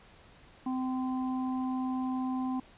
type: harmonic tone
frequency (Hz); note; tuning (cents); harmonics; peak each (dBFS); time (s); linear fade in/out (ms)
257.8; C4; -26; 1 / 3 / 4; -30 / -40 / -42; 0.66-2.6; 5
effects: pink hiss -57 dBFS RMS until 2.77 s + resampled to 8000 Hz